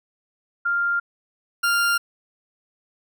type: tone pair in turn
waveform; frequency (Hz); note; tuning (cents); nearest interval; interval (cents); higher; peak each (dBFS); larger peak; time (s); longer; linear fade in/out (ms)
sine / 40% pulse; 1396.9 / 1396.9; F6 / F6; 0 / 0; unison; 0; neither; -19 / -17; second; 0.65-1 / 1.63-1.98; neither; 10
effects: none